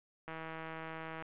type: click train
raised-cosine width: 0.5 ms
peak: -29 dBFS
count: 153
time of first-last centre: 0.28-1.224 s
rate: 161 Hz
effects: resampled to 8000 Hz + 10-bit